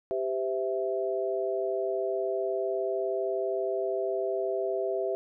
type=chord; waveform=sine; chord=C major; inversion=second; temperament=equal with one note detuned; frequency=392 / 511.6 / 659.3 Hz; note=G4 / C5 / E5; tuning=0 / -39 / 0 cents; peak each=-30 / -34 / -31 dBFS; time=0.11-5.15 s; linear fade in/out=0 ms; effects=none